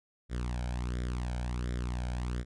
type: tone with flanger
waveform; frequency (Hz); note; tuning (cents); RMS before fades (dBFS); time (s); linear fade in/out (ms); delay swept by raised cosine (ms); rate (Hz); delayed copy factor
sawtooth; 61; B1; -21; -34; 0.29-2.45; 50; 0.55 to 1.31; 1.4; +0.7
effects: resampled to 22050 Hz